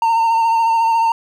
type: tone with vibrato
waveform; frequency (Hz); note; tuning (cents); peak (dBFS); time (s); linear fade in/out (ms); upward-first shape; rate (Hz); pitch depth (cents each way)
triangle; 911; A#5; -40; -10; 0.02-1.12; 2; sine; 14; 27
effects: none